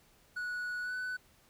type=tone with pitch glide; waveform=triangle; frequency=1468 to 1497.1 Hz; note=F#6 to F#6; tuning=-14 to +20 cents; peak=-33 dBFS; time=0.36-1.17 s; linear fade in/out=10 ms; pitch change=+34 cents; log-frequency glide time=0.82-0.94 s; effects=pink hiss -65 dBFS RMS until 1.49 s